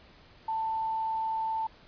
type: tone with quantisation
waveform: sine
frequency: 888 Hz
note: A5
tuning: 16 cents sharp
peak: -28 dBFS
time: 0.48-1.67 s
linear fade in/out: 5 ms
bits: 9
effects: pink hiss -56 dBFS RMS until 1.87 s + resampled to 11025 Hz